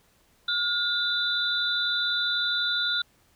sine tone cluster, 1425 / 3578 / 3946 Hz, F6 / A7 / B7, +34 / +28 / -2 cents, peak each -28 dBFS, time 0.48-3.02 s, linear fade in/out 5 ms, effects pink hiss -63 dBFS RMS until 3.35 s

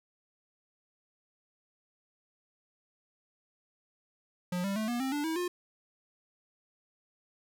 square tone with pitch steps, 178.8 / 197.25 / 217.6 / 240.1 / 264.8 / 292.1 / 322.3 / 355.5 Hz, F3 / G3 / A3 / B3 / C4 / D4 / E4 / F4, +41 / +11 / -19 / -49 / +21 / -9 / -39 / +31 cents, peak -31 dBFS, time 4.52-5.48 s, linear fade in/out 5 ms, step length 120 ms, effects none

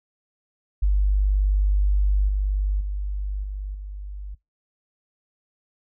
sine tone with level steps, 49.55 Hz, G1, 19 cents sharp, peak -16 / -19 / -24 / -27 / -31 dBFS, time 0.82-4.35 s, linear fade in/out 10 ms, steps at 2.28 / 2.8 / 3.43 / 3.74 s, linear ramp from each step 10 ms, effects noise-tail reverb RT60 0.2 s tail -24 dB re dry

